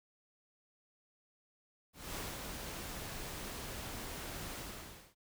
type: noise with ADSR envelope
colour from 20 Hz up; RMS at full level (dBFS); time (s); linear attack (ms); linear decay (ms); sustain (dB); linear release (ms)
pink; -41; 1.93-5.15; 230; 210; -3; 570
effects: none